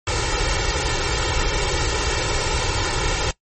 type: noise with comb filter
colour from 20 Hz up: pink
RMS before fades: -21 dBFS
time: 0.07-3.31 s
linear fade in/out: 2 ms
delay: 2.2 ms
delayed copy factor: +0.9
effects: noise-tail reverb RT60 0.1 s tail -19 dB re dry + MP3 32 kbps